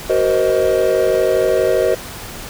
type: chord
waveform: triangle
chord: C half-diminished seventh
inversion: second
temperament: just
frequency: 376.7 / 470.9 / 523.3 / 627.9 Hz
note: Gb4 / Bb4 / C5 / Eb5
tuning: +31 / +18 / 0 / +16 cents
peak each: -16 dBFS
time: 0.09-1.95 s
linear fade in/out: 10 ms
effects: pink hiss -31 dBFS RMS until 2.49 s